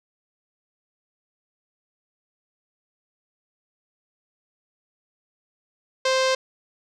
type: tone with low-pass filter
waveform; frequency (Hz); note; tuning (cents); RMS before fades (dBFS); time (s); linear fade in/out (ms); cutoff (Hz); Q
sawtooth; 523.3; C5; 0; -21; 6.05-6.35; 5; 5300; 1.8
effects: none